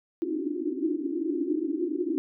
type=band-pass noise; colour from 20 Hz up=white; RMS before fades=-29 dBFS; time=0.22-2.18 s; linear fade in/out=0 ms; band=280 to 360 Hz; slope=96 dB/octave; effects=none